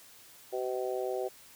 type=harmonic tone; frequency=127.1 Hz; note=C3; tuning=50 cents flat; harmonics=3 / 4 / 5 / 6; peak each=-34 / -36 / -38 / -40 dBFS; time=0.52-1.29 s; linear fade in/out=20 ms; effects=white hiss -55 dBFS RMS until 1.55 s